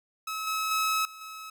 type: tone with level steps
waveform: sawtooth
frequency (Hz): 1289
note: E6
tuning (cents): -39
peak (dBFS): -28 / -24 / -21 / -40 / -36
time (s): 0.27-1.5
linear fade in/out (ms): 5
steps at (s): 0.47 / 0.71 / 1.05 / 1.21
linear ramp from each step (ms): 2
effects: none